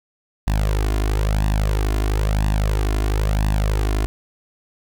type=tone with flanger; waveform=sawtooth; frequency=51.91 Hz; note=G#1; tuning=in tune; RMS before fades=-19 dBFS; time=0.47-4.06 s; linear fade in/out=0 ms; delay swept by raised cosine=1.1 to 2.9 ms; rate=1 Hz; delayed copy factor=+0.8; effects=none